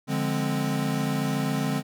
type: chord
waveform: square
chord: D half-diminished seventh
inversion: none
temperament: equal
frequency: 146.83 / 174.61 / 207.7 / 261.6 Hz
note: D3 / F3 / Ab3 / C4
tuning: 0 / 0 / 0 / 0 cents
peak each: -29 / -34 / -31 / -30 dBFS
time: 0.07-1.83 s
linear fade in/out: 50 ms
effects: none